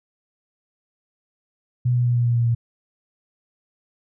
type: tone with pitch steps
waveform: sine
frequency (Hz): 123.47 / 122.4 / 121.35 / 120.3 / 119.26 / 118.24 / 117.22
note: B2 / B2 / B2 / B2 / A#2 / A#2 / A#2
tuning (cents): 0 / -15 / -30 / -45 / +40 / +25 / +10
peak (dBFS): -16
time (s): 1.85-2.55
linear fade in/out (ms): 10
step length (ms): 100
effects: none